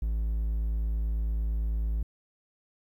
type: tone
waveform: triangle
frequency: 54.5 Hz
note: A1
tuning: 16 cents flat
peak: -24 dBFS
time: 0.02-2.03 s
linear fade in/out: 5 ms
effects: 11-bit